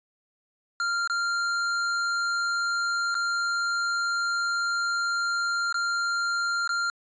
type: tone with dropouts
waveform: square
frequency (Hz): 1391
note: F6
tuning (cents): -7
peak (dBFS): -25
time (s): 0.8-6.9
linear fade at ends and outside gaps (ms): 1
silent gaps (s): 1.075-1.098 / 3.144-3.151 / 5.726-5.743 / 6.676-6.692
effects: resampled to 16000 Hz